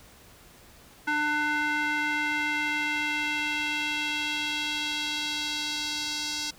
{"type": "tone with band-pass filter sweep", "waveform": "square", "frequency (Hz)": 298.8, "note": "D4", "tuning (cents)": 30, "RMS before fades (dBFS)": -29, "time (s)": [1.07, 6.51], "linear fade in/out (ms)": 10, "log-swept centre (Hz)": [1500, 4900], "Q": 2.1, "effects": ["pink hiss -53 dBFS RMS until 6.58 s"]}